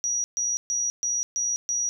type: tone bursts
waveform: sine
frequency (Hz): 5790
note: F#8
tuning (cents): -38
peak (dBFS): -23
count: 6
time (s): 0.04-1.89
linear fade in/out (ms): 0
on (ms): 200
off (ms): 130
effects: none